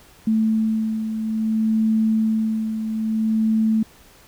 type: beating tone pair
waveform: sine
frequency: 220 / 220.59 Hz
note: A3 / A3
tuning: 0 / +5 cents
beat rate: 0.59 Hz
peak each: -18 / -26 dBFS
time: 0.27-3.83 s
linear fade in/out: 5 ms
effects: pink hiss -50 dBFS RMS until 4.27 s